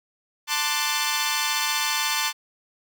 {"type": "chord", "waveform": "10% pulse", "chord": "D dominant seventh", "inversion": "second", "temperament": "equal with one note detuned", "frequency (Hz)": [885.1, 1046.5, 1174.7, 1480], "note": ["A5", "C6", "D6", "F#6"], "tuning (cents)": [10, 0, 0, 0], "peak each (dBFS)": [-18, -20, -20, -22], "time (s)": [0.47, 2.33], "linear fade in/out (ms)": 50, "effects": []}